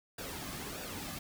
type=noise with flanger; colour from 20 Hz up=pink; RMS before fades=-42 dBFS; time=0.18-1.19 s; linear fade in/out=5 ms; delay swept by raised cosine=0.95 to 2.15 ms; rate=1.6 Hz; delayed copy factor=-0.55; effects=none